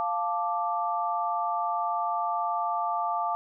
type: chord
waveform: sine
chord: D minor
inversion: first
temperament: equal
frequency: 698.5 / 880 / 1174.7 Hz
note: F5 / A5 / D6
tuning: 0 / 0 / 0 cents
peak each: -30 / -30 / -30 dBFS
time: 0-3.35 s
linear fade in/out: 0 ms
effects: none

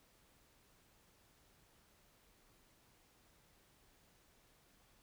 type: silence
effects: pink hiss -70 dBFS RMS until 5.02 s

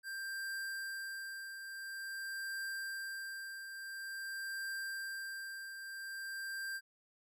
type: tone with tremolo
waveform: square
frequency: 1582 Hz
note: G6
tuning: 15 cents sharp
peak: -39 dBFS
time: 0.03-6.81 s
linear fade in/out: 50 ms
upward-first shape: triangle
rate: 0.48 Hz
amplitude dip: 55%
effects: none

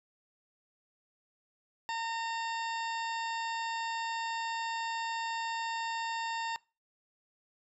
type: harmonic tone with a mistuned harmonic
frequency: 914 Hz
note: A#5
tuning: 34 cents flat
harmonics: 1 / 2 / 3 / 4 / 5 / 6 / 8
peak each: -34 / -40 / -44 / -46 / -48 / -50 / -52 dBFS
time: 1.89-6.56 s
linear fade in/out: 0 ms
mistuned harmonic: 6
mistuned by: -83 cents
effects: noise-tail reverb RT60 0.3 s tail -22 dB re dry

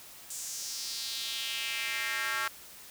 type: tone with high-pass filter sweep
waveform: square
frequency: 123.47 Hz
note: B2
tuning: in tune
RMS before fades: -35 dBFS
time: 0.3-2.48 s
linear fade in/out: 5 ms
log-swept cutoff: 7600 to 1400 Hz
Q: 2.7
effects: white hiss -50 dBFS RMS until 2.9 s

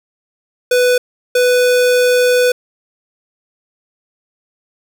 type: tone pair in turn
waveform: square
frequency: 496 / 496 Hz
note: B4 / B4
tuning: +7 / +7 cents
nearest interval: unison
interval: 0 cents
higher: neither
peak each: -10 dBFS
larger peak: neither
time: 0.71-0.98 / 1.35-2.52 s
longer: second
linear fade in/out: 5 ms
effects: none

